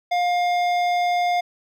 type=tone with hard clipping; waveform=sine; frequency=708 Hz; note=F5; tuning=23 cents sharp; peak=-20 dBFS; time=0.11-1.41 s; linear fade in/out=10 ms; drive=12 dB; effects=none